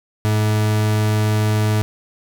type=tone; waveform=40% pulse; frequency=107 Hz; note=A2; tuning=48 cents flat; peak=-14 dBFS; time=0.25-1.82 s; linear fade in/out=0 ms; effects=8-bit